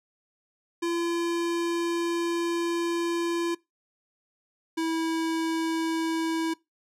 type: tone pair in turn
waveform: square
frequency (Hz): 340.4 / 325.8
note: F4 / E4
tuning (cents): -44 / -20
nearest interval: minor second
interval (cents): 76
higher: first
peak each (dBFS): -26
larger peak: neither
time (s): 0.82-3.55 / 4.77-6.54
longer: first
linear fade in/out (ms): 10
effects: noise-tail reverb RT60 0.2 s tail -22 dB re dry + low-pass 10000 Hz 12 dB/octave